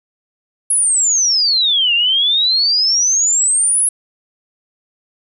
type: exponential two-way sweep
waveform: sine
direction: down then up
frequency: 10720 to 2744 to 10720 Hz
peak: -11 dBFS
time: 0.7-3.89 s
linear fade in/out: 5 ms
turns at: 1.94 s
effects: none